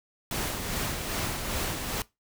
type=noise with tremolo; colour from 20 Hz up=pink; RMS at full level=-30 dBFS; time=0.31-2.02 s; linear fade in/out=2 ms; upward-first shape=sine; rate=2.5 Hz; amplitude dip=40%; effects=noise-tail reverb RT60 0.2 s tail -20 dB re dry